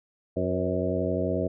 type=harmonic tone with a mistuned harmonic; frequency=91.3 Hz; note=F#2; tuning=23 cents flat; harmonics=1 / 2 / 3 / 4 / 5 / 6 / 7; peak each=-32 / -32 / -32 / -32 / -32 / -32 / -32 dBFS; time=0.36-1.48 s; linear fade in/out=10 ms; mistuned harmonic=5; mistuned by=+64 cents; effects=none